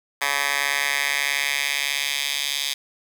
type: tone with high-pass filter sweep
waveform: 10% pulse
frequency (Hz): 141.6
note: C#3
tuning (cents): +37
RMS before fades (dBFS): -24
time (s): 0.21-2.74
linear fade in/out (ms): 10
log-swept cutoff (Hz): 1400 to 3400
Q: 1.8
effects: 7-bit